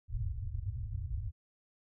white low-pass noise, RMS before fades -37 dBFS, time 0.08-1.32 s, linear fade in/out 50 ms, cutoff 120 Hz, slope 96 dB/octave, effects none

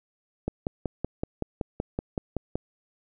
click train, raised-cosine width 2 ms, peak -14 dBFS, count 12, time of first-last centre 0.48-2.555 s, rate 5.3 Hz, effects none

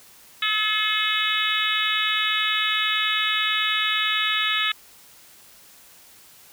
harmonic tone with a mistuned harmonic, 429.1 Hz, A4, 43 cents flat, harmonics 3 / 4 / 5 / 6 / 7 / 8 / 9, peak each -28 / -28 / -28 / -28 / -28 / -28 / -28 dBFS, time 0.42-4.72 s, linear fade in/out 5 ms, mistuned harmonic 9, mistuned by -34 cents, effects white hiss -50 dBFS RMS until 6.52 s

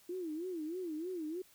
sine tone with vibrato, 337 Hz, E4, 38 cents sharp, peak -37 dBFS, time 0.09-1.42 s, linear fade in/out 5 ms, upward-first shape sine, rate 3.2 Hz, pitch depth 180 cents each way, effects white hiss -64 dBFS RMS until 1.54 s

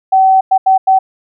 sine tone bursts at uneven times, 763 Hz, G5, 47 cents flat, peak -5 dBFS, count 4, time 0.12-0.41 / 0.51-0.58 / 0.66-0.78 / 0.87-0.99 s, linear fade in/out 10 ms, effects none

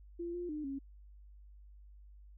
sine tone with pitch steps, 343.2 / 351.7 / 302.6 / 273.9 Hz, F4 / F4 / D#4 / C#4, -30 / +12 / -48 / -21 cents, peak -37 dBFS, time 0.19-0.79 s, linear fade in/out 10 ms, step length 150 ms, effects added 50 Hz sine -53 dBFS peak until 2.37 s

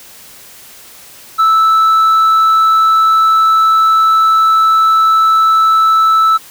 sine tone with tanh clipping, 1314 Hz, E6, 6 cents flat, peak -7 dBFS, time 1.38-6.38 s, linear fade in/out 20 ms, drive 3 dB, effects white hiss -37 dBFS RMS until 6.5 s

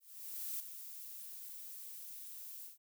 violet noise with ADSR envelope, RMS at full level -40 dBFS, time 0-2.78 s, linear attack 600 ms, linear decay 3 ms, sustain -9 dB, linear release 130 ms, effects none

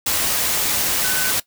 sine tone in noise, 1508 Hz, F#6, 32 cents sharp, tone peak -25 dBFS, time 1.04-1.31 s, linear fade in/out 5 ms, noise white, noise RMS -20 dBFS, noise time 0.06-1.4 s, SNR -8 dB, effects noise-tail reverb RT60 0.1 s tail -18 dB re dry

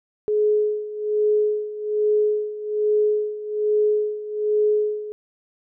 sine tone with tremolo, 422.5 Hz, G#4, 30 cents sharp, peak -15 dBFS, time 0.28-5.12 s, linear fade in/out 0 ms, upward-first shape sine, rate 1.2 Hz, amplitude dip 80%, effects none

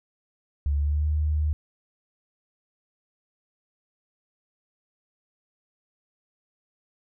sine tone with pitch glide, 71.7 to 75.96 Hz, D2 to D#2, -41 to -41 cents, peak -21 dBFS, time 0.66-1.53 s, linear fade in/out 0 ms, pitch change +100 cents, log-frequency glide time 0.76-1.07 s, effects none

